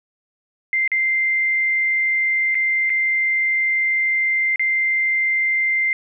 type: tone with dropouts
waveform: sine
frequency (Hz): 2089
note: C7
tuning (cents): -3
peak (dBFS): -16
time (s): 0.73-5.93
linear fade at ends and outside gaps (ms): 1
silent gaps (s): 0.877-0.917 / 2.546-2.552 / 2.896-2.901 / 4.559-4.595
effects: none